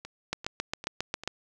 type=two click trains; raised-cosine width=0.2 ms; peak=-12 / -23 dBFS; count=8 / 4; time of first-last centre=0.33-1.276 / 0.05-1.236 s; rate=7.4 / 2.53 Hz; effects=none